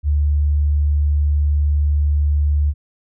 sine tone, 73.4 Hz, D2, in tune, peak -13 dBFS, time 0.03-2.74 s, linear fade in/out 50 ms, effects none

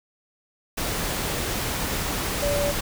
sine tone in noise, 576 Hz, D5, 34 cents flat, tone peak -23 dBFS, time 2.42-2.72 s, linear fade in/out 10 ms, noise pink, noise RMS -27 dBFS, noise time 0.77-2.81 s, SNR +1 dB, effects none

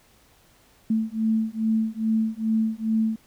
sine beating tone pair, 220 / 222.4 Hz, A3 / A3, 0 / +19 cents, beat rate 2.4 Hz, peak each -24 dBFS, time 0.9-3.16 s, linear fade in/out 5 ms, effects pink hiss -58 dBFS RMS until 3.26 s

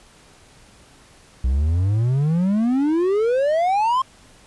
triangle exponential sweep, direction up, 60.8 to 1074 Hz, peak -14 dBFS, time 1.44-4.02 s, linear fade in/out 5 ms, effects pink hiss -50 dBFS RMS until 4.46 s + resampled to 24000 Hz

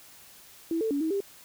sine tone with pitch steps, 329.5 / 443.9 / 283.8 / 319 / 397.5 Hz, E4 / A4 / C#4 / D#4 / G4, -1 / +15 / +41 / +43 / +24 cents, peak -25 dBFS, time 0.71-1.205 s, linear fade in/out 2 ms, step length 99 ms, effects white hiss -52 dBFS RMS until 1.44 s

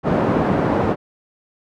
pink band-pass noise, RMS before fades -18 dBFS, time 0.03-0.96 s, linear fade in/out 50 ms, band 140 to 850 Hz, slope 12 dB/octave, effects none

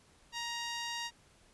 10% pulse tone, 939 Hz, A#5, 12 cents sharp, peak -28 dBFS, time 0.32-1.11 s, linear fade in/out 50 ms, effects pink hiss -64 dBFS RMS until 1.53 s + resampled to 24000 Hz

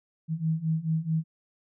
sine beating tone pair, 157.7 / 162.3 Hz, D#3 / E3, +24 / -27 cents, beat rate 4.6 Hz, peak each -29 / -27 dBFS, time 0.28-1.24 s, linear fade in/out 50 ms, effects none

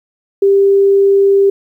sine tone, 395.3 Hz, G4, 15 cents sharp, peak -6 dBFS, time 0.42-1.5 s, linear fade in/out 5 ms, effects 8-bit

